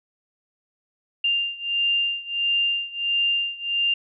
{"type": "beating tone pair", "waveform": "sine", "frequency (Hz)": [2794, 2795.5], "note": ["F7", "F7"], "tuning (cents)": [0, 1], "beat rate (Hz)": 1.5, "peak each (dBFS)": [-23, -25], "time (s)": [1.24, 3.94], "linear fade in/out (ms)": 5, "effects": []}